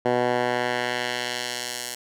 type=tone with band-pass filter sweep; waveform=10% pulse; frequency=122.9 Hz; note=B2; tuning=8 cents flat; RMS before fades=-26 dBFS; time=0.05-1.95 s; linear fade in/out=5 ms; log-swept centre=630 to 8700 Hz; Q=0.75; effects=none